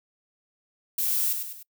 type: noise with echo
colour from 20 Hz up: violet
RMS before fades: -26 dBFS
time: 0.98-1.33 s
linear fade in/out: 5 ms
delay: 100 ms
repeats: 3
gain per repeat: -6 dB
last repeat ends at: 1.63 s
effects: noise-tail reverb RT60 0.1 s tail -25 dB re dry